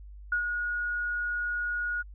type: tone with ADSR envelope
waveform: sine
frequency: 1446 Hz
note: F#6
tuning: 40 cents flat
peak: -23 dBFS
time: 0.32-2.03 s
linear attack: 4 ms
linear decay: 97 ms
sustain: -5 dB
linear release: 23 ms
effects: added 50 Hz sine -43 dBFS peak until 2.14 s